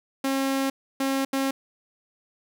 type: tone bursts at uneven times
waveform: sawtooth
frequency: 270 Hz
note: C#4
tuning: 45 cents flat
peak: -19 dBFS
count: 3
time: 0.24-0.7 / 1-1.25 / 1.33-1.51 s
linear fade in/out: 5 ms
effects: 10-bit